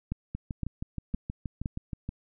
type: two click trains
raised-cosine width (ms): 5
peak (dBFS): -18 / -21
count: 4 / 12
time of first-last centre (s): 0.12-1.658 / 0.35-2.091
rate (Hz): 1.95 / 6.32
effects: none